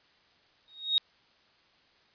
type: tone with exponential growth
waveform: sine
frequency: 3752 Hz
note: A#7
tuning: 11 cents sharp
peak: -19 dBFS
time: 0.68-0.98 s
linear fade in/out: 0 ms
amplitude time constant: 65 ms
effects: white hiss -64 dBFS RMS until 2.14 s + resampled to 11025 Hz